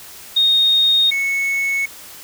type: tone pair in turn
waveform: sine / triangle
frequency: 3709 / 2205 Hz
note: A#7 / C#7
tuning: -9 / -10 cents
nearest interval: major sixth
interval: 901 cents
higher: first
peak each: -11 / -15 dBFS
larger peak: first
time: 0.36-1.11 / 1.11-1.86 s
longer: neither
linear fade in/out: 10 ms
effects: white hiss -38 dBFS RMS until 2.23 s